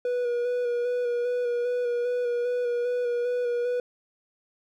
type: tone with vibrato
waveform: triangle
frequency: 486.1 Hz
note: B4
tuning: 28 cents flat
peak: -22 dBFS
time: 0.05-3.8 s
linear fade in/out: 2 ms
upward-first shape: square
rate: 2.5 Hz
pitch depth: 20 cents each way
effects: none